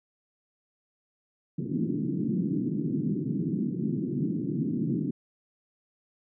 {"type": "band-pass noise", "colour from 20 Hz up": "pink", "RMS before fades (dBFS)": -29, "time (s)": [1.58, 5.11], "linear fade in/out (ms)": 5, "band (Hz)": [140, 340], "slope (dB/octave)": 48, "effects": []}